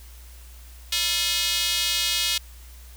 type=tone with high-pass filter; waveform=square; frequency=194.1 Hz; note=G3; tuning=17 cents flat; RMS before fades=-24 dBFS; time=0.92-2.38 s; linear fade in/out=5 ms; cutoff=3400 Hz; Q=2; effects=added 60 Hz sine -42 dBFS peak until 2.96 s + white hiss -51 dBFS RMS until 2.96 s